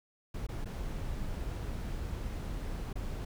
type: noise with dropouts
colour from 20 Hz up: brown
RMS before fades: -37 dBFS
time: 0.34-3.25 s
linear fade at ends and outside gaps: 5 ms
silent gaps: 0.468-0.487 / 0.646-0.656 / 2.93-2.955 s
effects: none